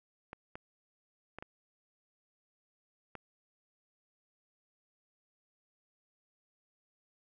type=clicks; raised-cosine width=0.5 ms; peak=-28 dBFS; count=5; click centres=0.331 / 0.555 / 1.386 / 1.425 / 3.153 s; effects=none